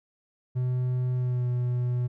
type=tone with pitch glide; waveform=triangle; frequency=126 to 123.26 Hz; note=B2 to B2; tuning=+35 to -3 cents; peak=-22 dBFS; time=0.55-2.08 s; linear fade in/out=20 ms; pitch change=-38 cents; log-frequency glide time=1.15-1.47 s; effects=none